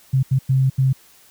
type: tone bursts at uneven times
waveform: sine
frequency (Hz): 132.5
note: C3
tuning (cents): +22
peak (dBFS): -13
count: 4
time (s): 0.13-0.23 / 0.31-0.39 / 0.49-0.7 / 0.78-0.93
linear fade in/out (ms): 10
effects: white hiss -51 dBFS RMS until 1.3 s